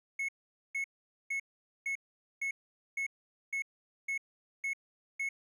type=tone bursts; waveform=triangle; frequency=2190 Hz; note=C#7; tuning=22 cents flat; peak=-30 dBFS; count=10; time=0.19-5.29 s; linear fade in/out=5 ms; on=96 ms; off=460 ms; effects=none